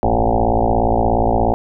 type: tone with frequency modulation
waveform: sine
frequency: 392 Hz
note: G4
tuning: in tune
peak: -12 dBFS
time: 0.03-1.54 s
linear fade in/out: 0 ms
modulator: 57 Hz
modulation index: 7.7
effects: none